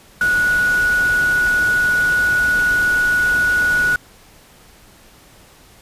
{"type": "tone in noise", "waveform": "sine", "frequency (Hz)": 1464, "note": "F#6", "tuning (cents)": -19, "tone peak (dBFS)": -13, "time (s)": [0.21, 3.96], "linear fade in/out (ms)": 2, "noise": "pink", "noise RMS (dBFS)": -29, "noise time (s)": [0.21, 3.96], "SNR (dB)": 13, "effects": ["pink hiss -47 dBFS RMS until 5.81 s", "resampled to 32000 Hz"]}